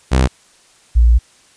sawtooth / sine tone pair in turn, 64.8 / 58.22 Hz, C2 / A#1, -16 / -2 cents, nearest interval major second, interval 186 cents, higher first, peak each -6 dBFS, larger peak neither, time 0.11-0.28 / 0.95-1.19 s, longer second, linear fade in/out 20 ms, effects white hiss -50 dBFS RMS until 1.56 s + resampled to 22050 Hz

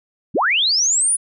sine linear sweep, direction up, 104 to 10000 Hz, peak -14 dBFS, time 0.34-1.17 s, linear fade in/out 20 ms, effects none

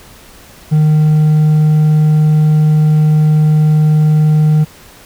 triangle tone with hard clipping, 153.4 Hz, D#3, 24 cents flat, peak -7 dBFS, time 0.71-4.65 s, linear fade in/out 20 ms, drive 5 dB, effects pink hiss -39 dBFS RMS until 5.05 s

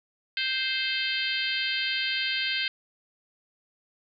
harmonic tone, 523.3 Hz, C5, in tune, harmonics 3 / 4 / 5 / 6 / 7 / 8 / 9, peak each -33 / -33 / -33 / -31 / -36 / -35 / -37 dBFS, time 0.37-2.68 s, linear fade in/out 2 ms, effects none

